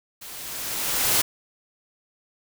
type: noise with level ramp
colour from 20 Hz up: white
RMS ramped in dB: -40 to -19 dBFS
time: 0.21-1.22 s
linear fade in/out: 10 ms
effects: none